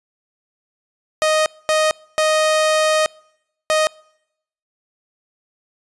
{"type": "tone bursts at uneven times", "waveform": "sawtooth", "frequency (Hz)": 622.3, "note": "D#5", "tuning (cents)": 0, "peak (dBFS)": -10, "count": 4, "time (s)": [[1.22, 1.46], [1.69, 1.91], [2.18, 3.06], [3.7, 3.87]], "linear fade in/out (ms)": 0, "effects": ["noise-tail reverb RT60 0.8 s tail -26 dB re dry", "resampled to 24000 Hz"]}